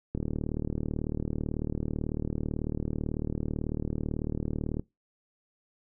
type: click train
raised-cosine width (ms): 3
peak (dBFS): -18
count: 178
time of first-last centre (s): 0.15-4.796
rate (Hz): 38.1
effects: noise-tail reverb RT60 0.2 s tail -22 dB re dry